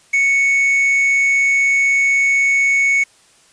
triangle tone with quantisation, 2216 Hz, C#7, 1 cent flat, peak -10 dBFS, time 0.13-3.04 s, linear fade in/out 10 ms, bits 5, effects white hiss -51 dBFS RMS until 3.52 s + resampled to 22050 Hz

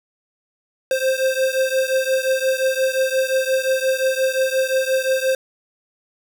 square beating tone pair, 523.3 / 529 Hz, C5 / C5, 0 / +19 cents, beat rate 5.7 Hz, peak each -20 / -22 dBFS, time 0.91-5.35 s, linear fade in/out 2 ms, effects none

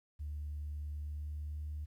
sine tone with pitch glide, 74.2 to 75.15 Hz, D2 to D2, +18 to +40 cents, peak -37 dBFS, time 0.19-1.86 s, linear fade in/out 20 ms, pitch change +22 cents, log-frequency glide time 0.93-1.56 s, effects tanh soft clip ceiling -34 dBFS + 12-bit

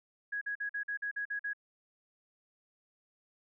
sine tone bursts, 1661.2 Hz, G#6, in tune, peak -33 dBFS, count 9, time 0.32-1.534 s, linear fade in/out 10 ms, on 94 ms, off 46 ms, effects none

